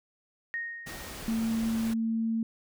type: tone with exponential decay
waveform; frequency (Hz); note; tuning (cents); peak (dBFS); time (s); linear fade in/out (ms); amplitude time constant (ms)
sine; 1860; A#6; -4; -29; 0.54-1.51; 0; 210
type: noise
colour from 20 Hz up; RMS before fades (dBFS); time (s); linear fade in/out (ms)
pink; -41; 0.86-1.94; 10
type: tone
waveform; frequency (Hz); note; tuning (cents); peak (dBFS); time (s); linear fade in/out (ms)
sine; 225.6; A3; +44; -26; 1.28-2.43; 2
effects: none